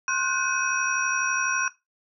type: tone cluster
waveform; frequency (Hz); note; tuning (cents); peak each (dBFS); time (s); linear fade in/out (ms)
sine; 1063 / 1458 / 1530 / 2537 / 5730; C6 / F#6 / G6 / D#7 / F8; +27 / -26 / -42 / +33 / +44; -29; 0.08-1.68; 2
effects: noise-tail reverb RT60 0.2 s tail -17 dB re dry